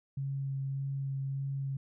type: tone with vibrato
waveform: sine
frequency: 136.7 Hz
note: C#3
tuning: 24 cents flat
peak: -32 dBFS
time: 0.17-1.77 s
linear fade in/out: 5 ms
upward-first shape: sine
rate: 1.7 Hz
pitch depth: 11 cents each way
effects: none